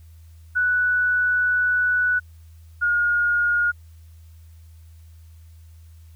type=tone pair in turn; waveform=sine; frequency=1480 / 1430.4 Hz; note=F#6 / F6; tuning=0 / +41 cents; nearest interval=minor second; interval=59 cents; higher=first; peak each=-17 dBFS; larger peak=neither; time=0.55-2.2 / 2.81-3.72 s; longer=first; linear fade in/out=20 ms; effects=added 81 Hz sine -43 dBFS peak until 6.15 s + white hiss -62 dBFS RMS until 6.15 s